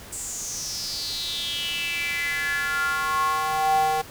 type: tone with high-pass filter sweep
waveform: square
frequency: 155.56 Hz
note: D#3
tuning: in tune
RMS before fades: -26 dBFS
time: 0.12-4.02 s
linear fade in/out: 10 ms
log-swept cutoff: 8000 to 650 Hz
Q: 6.6
effects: pink hiss -43 dBFS RMS until 4.1 s